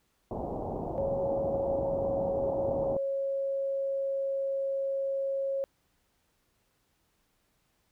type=low-pass noise; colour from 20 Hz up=white; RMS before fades=-35 dBFS; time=0.31-2.97 s; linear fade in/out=2 ms; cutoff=830 Hz; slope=48 dB/octave
type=tone with pitch glide; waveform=sine; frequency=550 to 545.3 Hz; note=C#5 to C#5; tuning=-14 to -29 cents; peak=-28 dBFS; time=0.98-5.64 s; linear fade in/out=0 ms; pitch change=-15 cents; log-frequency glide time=1.59-4.54 s
effects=pink hiss -73 dBFS RMS until 7.91 s